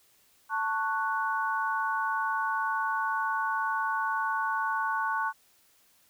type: chord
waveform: sine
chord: F# minor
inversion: first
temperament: just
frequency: 888 / 1110 / 1480 Hz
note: A5 / C#6 / F#6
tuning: +16 / +2 / 0 cents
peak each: -31 dBFS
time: 0.49-5.33 s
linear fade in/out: 50 ms
effects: white hiss -64 dBFS RMS until 6.09 s